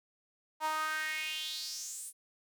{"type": "tone with high-pass filter sweep", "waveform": "sawtooth", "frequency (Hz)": 311.1, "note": "D#4", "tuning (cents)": 0, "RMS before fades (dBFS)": -37, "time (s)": [0.6, 2.13], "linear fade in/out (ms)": 50, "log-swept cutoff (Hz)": [880, 9900], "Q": 4.5, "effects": []}